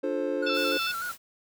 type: chord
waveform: triangle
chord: D minor seventh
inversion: none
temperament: just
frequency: 293.7 / 352.4 / 440.5 / 528.6 Hz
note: D4 / F4 / A4 / C5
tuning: 0 / +16 / +2 / +18 cents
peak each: -30 / -32 / -31 / -28 dBFS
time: 0.03-0.78 s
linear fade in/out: 10 ms
type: tone with vibrato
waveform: triangle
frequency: 1400 Hz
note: F6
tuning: 4 cents sharp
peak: -29 dBFS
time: 0.42-1.12 s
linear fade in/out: 10 ms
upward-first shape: square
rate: 6.7 Hz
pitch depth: 62 cents each way
type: harmonic tone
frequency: 880 Hz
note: A5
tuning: in tune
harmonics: 3 / 4 / 5 / 6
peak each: -31 / -33 / -38 / -38 dBFS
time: 0.46-0.92 s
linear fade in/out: 10 ms
type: noise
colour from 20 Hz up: white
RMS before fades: -42 dBFS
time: 0.53-1.18 s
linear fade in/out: 50 ms
effects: none